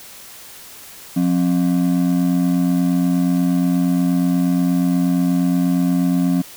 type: ring-modulated tone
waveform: triangle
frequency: 221.9 Hz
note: A3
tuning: 15 cents sharp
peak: -9 dBFS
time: 1.16-6.42 s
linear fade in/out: 10 ms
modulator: 44.2 Hz
effects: white hiss -39 dBFS RMS until 6.56 s